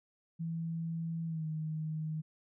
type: tone with pitch glide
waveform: sine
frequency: 164.81 to 156.37 Hz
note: E3 to D#3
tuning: 0 to +9 cents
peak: -34 dBFS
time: 0.39-2.22 s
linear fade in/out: 20 ms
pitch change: -91 cents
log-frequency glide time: 1.26-1.46 s
effects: none